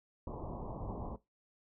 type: low-pass noise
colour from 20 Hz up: pink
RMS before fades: -42 dBFS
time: 0.27-1.16 s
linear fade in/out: 2 ms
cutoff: 1100 Hz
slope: 96 dB/octave
effects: noise-tail reverb RT60 0.2 s tail -18 dB re dry